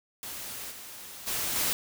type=noise with level steps; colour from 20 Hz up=white; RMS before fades=-39 / -44 / -31 / -28 dBFS; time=0.23-1.73 s; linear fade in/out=0 ms; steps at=0.7 / 1.26 / 1.55 s; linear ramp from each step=20 ms; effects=none